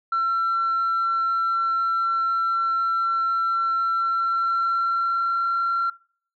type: tone with pitch glide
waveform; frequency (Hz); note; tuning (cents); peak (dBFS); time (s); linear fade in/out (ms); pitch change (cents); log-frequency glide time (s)
sine; 1351 to 1365.9; E6 to F6; +42 to -39; -18; 0.12-5.9; 5; +19; 3.93-5.56
effects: noise-tail reverb RT60 0.5 s tail -24 dB re dry + tanh soft clip ceiling -17 dBFS